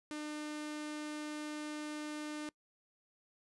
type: tone with notch filter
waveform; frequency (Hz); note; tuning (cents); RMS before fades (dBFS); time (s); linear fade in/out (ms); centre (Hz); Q
sawtooth; 301.3; D4; +44; -42; 0.11-2.49; 0; 730; 2
effects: noise-tail reverb RT60 0.1 s tail -24 dB re dry + resampled to 24000 Hz